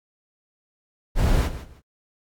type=noise with echo; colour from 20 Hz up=brown; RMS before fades=-18 dBFS; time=1.15-1.5 s; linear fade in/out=50 ms; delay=160 ms; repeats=2; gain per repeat=-13 dB; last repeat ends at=1.82 s; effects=AAC 64 kbps